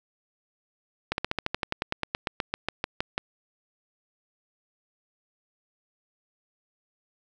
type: slowing click train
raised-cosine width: 0.3 ms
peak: -10 dBFS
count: 20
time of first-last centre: 1.12-3.179 s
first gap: 61 ms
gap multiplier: 1.06
effects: none